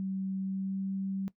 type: tone with pitch glide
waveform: sine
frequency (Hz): 191.5 to 193.39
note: G3 to G3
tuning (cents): -40 to -23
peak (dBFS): -31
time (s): 0-1.28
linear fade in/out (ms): 0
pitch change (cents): +17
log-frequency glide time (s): 0.4-0.88
effects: noise-tail reverb RT60 0.1 s tail -18 dB re dry